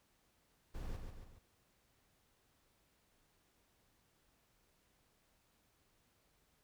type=noise with echo; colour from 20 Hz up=brown; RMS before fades=-44 dBFS; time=0.74-0.97 s; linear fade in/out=10 ms; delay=140 ms; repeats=3; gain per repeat=-5 dB; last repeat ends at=1.39 s; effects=pink hiss -75 dBFS RMS until 6.63 s